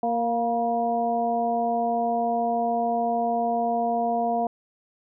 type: harmonic tone with a mistuned harmonic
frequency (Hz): 233.5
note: A#3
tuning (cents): +3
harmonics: 1 / 2 / 3 / 4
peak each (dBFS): -29 / -30 / -23 / -34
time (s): 0.03-4.47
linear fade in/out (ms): 2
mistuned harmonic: 4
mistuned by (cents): +43
effects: none